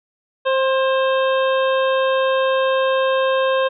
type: harmonic tone with a mistuned harmonic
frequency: 528 Hz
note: C5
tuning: 16 cents sharp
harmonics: 1 / 2 / 3 / 5 / 6 / 7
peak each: -16 / -22 / -26 / -30 / -32 / -33 dBFS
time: 0.45-3.69 s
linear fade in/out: 20 ms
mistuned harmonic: 3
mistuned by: +21 cents
effects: none